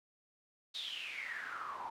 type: noise with band-pass filter sweep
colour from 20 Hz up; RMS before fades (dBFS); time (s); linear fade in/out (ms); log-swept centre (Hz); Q
pink; -43; 0.74-1.9; 10; 3900 to 890; 9.6
effects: none